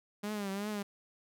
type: tone with vibrato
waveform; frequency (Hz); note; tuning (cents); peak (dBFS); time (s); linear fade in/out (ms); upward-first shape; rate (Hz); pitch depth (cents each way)
sawtooth; 202.8; G#3; -41; -31; 0.23-0.83; 10; triangle; 2.7; 98
effects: none